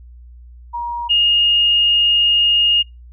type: tone pair in turn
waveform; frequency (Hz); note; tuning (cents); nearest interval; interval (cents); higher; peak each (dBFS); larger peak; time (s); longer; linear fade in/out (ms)
sine; 950 / 2847; A#5 / F7; +33 / +33; octave + perfect fifth; 1900; second; -20 / -11; second; 0.73-1.09 / 1.09-2.83; second; 20
effects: noise-tail reverb RT60 0.2 s tail -22 dB re dry + added 60 Hz sine -37 dBFS peak until 3.12 s